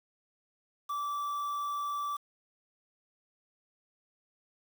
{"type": "tone with quantisation", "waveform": "triangle", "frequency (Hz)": 1162, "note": "D6", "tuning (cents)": -19, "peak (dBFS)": -30, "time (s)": [0.89, 2.17], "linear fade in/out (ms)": 10, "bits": 8, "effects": []}